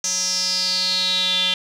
square tone with band-pass filter sweep, 184.4 Hz, F#3, 6 cents flat, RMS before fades -21 dBFS, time 0.04-1.54 s, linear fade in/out 2 ms, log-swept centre 6100 to 3300 Hz, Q 8.2, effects none

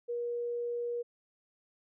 sine tone, 477.4 Hz, A#4, 41 cents sharp, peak -32 dBFS, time 0.08-1.03 s, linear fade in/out 20 ms, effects none

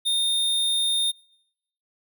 square tone, 3650 Hz, A#7, 37 cents flat, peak -21 dBFS, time 0.05-1.12 s, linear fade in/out 20 ms, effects noise-tail reverb RT60 0.8 s tail -25 dB re dry

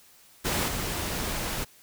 pink noise with level steps, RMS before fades -27 / -31 dBFS, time 0.44-1.65 s, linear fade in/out 20 ms, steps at 0.68 s, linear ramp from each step 2 ms, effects white hiss -56 dBFS RMS until 1.82 s

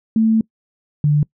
sine tone pair in turn, 222 / 147.83 Hz, A3 / D3, +16 / +12 cents, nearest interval perfect fifth, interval 704 cents, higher first, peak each -11 dBFS, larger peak neither, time 0.16-0.41 / 1.04-1.23 s, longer first, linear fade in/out 2 ms, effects noise-tail reverb RT60 0.1 s tail -24 dB re dry

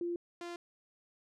sine / sawtooth tone pair in turn, 346 / 346 Hz, F4 / F4, -16 / -16 cents, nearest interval unison, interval 0 cents, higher neither, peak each -33 / -37 dBFS, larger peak first, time 0.01-0.16 / 0.41-0.56 s, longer neither, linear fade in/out 2 ms, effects low-pass 7000 Hz 12 dB/octave

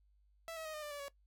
sawtooth tone with pitch steps, 659.3 / 642 / 625.2 / 608.8 / 592.8 / 577.3 / 562.1 Hz, E5 / E5 / D#5 / D#5 / D5 / D5 / C#5, 0 / -46 / +8 / -38 / +16 / -30 / +24 cents, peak -39 dBFS, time 0.48-1.082 s, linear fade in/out 0 ms, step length 86 ms, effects noise-tail reverb RT60 0.1 s tail -18 dB re dry + added 50 Hz sine -67 dBFS peak until 1.26 s

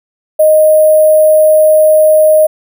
sine tone with sample-and-hold, 620 Hz, D#5, 6 cents flat, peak -3 dBFS, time 0.39-2.47 s, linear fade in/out 10 ms, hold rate 11025 Hz, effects none

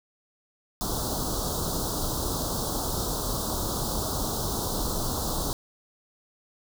pink band-stop noise, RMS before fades -29 dBFS, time 0.81-5.53 s, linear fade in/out 0 ms, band 1300 to 3700 Hz, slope 48 dB/octave, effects none

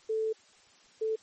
sine tone pair in turn, 440 / 440 Hz, A4 / A4, 0 / 0 cents, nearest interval unison, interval 0 cents, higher neither, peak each -27 dBFS, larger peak neither, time 0.09-0.33 / 1.01-1.16 s, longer first, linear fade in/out 10 ms, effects white hiss -60 dBFS RMS until 1.22 s + MP3 32 kbps

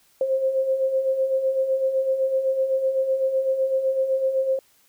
sine beating tone pair, 523.3 / 531.2 Hz, C5 / C5, 0 / +26 cents, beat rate 7.9 Hz, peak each -28 / -20 dBFS, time 0.21-4.59 s, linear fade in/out 2 ms, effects white hiss -60 dBFS RMS until 4.88 s

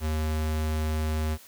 square tone, 77.78 Hz, D#2, in tune, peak -26 dBFS, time 0-1.38 s, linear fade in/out 50 ms, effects white hiss -51 dBFS RMS until 1.47 s

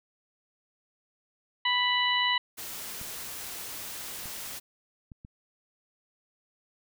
harmonic tone, 987.8 Hz, B5, in tune, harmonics 1 / 2 / 3 / 4, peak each -29 / -28 / -28 / -32 dBFS, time 1.65-2.38 s, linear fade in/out 5 ms
white noise, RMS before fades -39 dBFS, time 2.57-4.6 s, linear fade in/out 20 ms
clicks, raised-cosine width 5 ms, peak -33 dBFS, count 4, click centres 3.014 / 4.257 / 5.118 / 5.249 s
effects none

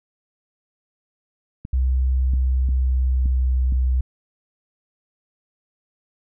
clicks, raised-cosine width 5 ms, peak -19 dBFS, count 5, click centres 1.651 / 2.337 / 2.689 / 3.258 / 3.724 s
sine tone with pitch glide, 64.4 to 63.55 Hz, C2 to C2, -27 to -50 cents, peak -16 dBFS, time 1.73-4.01 s, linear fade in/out 5 ms, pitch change -23 cents, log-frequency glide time 2.57-3.71 s
effects none

